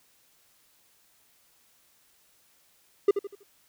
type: tone with echo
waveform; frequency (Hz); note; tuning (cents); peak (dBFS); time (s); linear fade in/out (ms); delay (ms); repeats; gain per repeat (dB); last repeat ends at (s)
triangle; 401.7; G4; +42; -13; 3.08-3.11; 5; 81; 4; -9; 3.434
effects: white hiss -64 dBFS RMS until 3.68 s